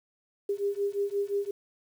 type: beating tone pair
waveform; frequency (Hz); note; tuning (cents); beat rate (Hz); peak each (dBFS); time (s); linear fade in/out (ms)
sine; 399.9 / 405.6; G4 / G#4; +35 / -41; 5.7; -30; 0.49-1.51; 5
effects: 9-bit